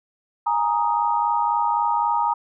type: chord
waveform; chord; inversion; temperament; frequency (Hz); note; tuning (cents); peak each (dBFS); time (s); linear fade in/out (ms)
sine; Ab suspended second; none; just; 830.6 / 934.4 / 1245.9; Ab5 / Bb5 / Eb6; 0 / +4 / +2; -24 / -20 / -26; 0.46-2.34; 10
effects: none